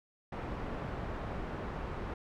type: low-pass noise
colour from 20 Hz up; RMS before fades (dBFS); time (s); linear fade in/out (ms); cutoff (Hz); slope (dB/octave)
pink; -39; 0.32-2.14; 5; 1400; 12
effects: none